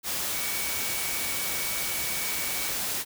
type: tone in noise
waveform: sine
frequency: 2260 Hz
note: C#7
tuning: 33 cents sharp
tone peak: -37 dBFS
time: 0.31-2.74 s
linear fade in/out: 50 ms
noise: white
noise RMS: -30 dBFS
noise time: 0.03-3.05 s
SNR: -10 dB
effects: none